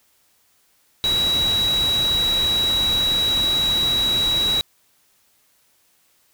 sine tone in noise, 3880 Hz, B7, 31 cents flat, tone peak -17 dBFS, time 1.04-4.61 s, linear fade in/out 0 ms, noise pink, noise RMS -29 dBFS, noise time 1.04-4.61 s, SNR +9 dB, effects white hiss -61 dBFS RMS until 6.33 s

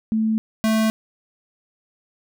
sine / square tone pair in turn, 220 / 220 Hz, A3 / A3, 0 / 0 cents, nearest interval unison, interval 0 cents, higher neither, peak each -17 dBFS, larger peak neither, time 0.12-0.38 / 0.64-0.9 s, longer neither, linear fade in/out 0 ms, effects none

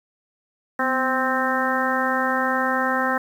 harmonic tone with a mistuned harmonic, 261.3 Hz, C4, 2 cents flat, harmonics 1 / 2 / 3 / 4 / 5 / 6 / 7, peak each -27 / -27 / -27 / -27 / -27 / -27 / -27 dBFS, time 0.79-3.18 s, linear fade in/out 5 ms, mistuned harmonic 1, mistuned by -52 cents, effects 8-bit

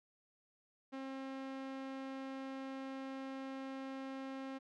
sawtooth tone with low-pass filter, 267.6 Hz, C4, 39 cents sharp, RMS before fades -45 dBFS, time 0.92-4.59 s, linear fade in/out 20 ms, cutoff 3500 Hz, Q 0.54, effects none

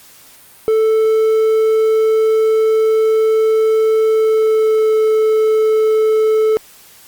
triangle tone with pitch glide, 440 to 436.2 Hz, A4 to A4, 0 to -15 cents, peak -8 dBFS, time 0.68-6.57 s, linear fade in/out 0 ms, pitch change -15 cents, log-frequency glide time 4.05-4.91 s, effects white hiss -43 dBFS RMS until 7.07 s + Opus 48 kbps

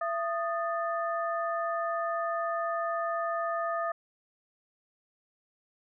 sine tone cluster, 672 / 1238 / 1770 Hz, E5 / D#6 / A6, +33 / -9 / +10 cents, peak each -31 / -32 / -39 dBFS, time 0.01-3.92 s, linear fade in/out 5 ms, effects none

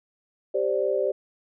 sine chord, G suspended fourth, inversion none, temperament equal, 392 / 523.3 / 587.3 Hz, G4 / C5 / D5, 0 / 0 / 0 cents, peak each -26 dBFS, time 0.54-1.12 s, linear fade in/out 10 ms, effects none

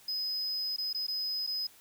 triangle tone with dropouts, 5040 Hz, D#8, 21 cents sharp, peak -30 dBFS, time 0.08-1.67 s, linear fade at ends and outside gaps 5 ms, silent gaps 0.764-0.782 / 0.93-0.946 / 1.068-1.081 / 1.466-1.473 s, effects white hiss -58 dBFS RMS until 1.8 s

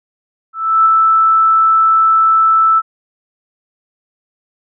sine tone with ADSR envelope, 1318.5 Hz, E6, in tune, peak -5 dBFS, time 0.53-2.82 s, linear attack 330 ms, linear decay 3 ms, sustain -2 dB, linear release 41 ms, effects none

